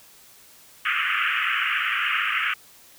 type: band-pass noise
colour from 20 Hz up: pink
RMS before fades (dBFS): -24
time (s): 0.85-2.54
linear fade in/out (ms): 5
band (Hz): 1200 to 3000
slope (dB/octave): 96
effects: white hiss -51 dBFS RMS until 2.98 s